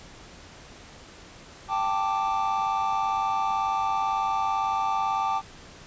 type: chord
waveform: triangle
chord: G suspended second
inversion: none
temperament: just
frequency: 784 / 882 / 1176 Hz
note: G5 / A5 / D6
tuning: 0 / +4 / +2 cents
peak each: -26 dBFS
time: 1.68-5.42 s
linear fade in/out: 50 ms
effects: pink hiss -47 dBFS RMS until 5.86 s + resampled to 16000 Hz